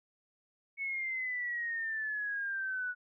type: exponential sweep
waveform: sine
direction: down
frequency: 2217 to 1466 Hz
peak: -33 dBFS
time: 0.77-2.95 s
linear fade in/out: 50 ms
effects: none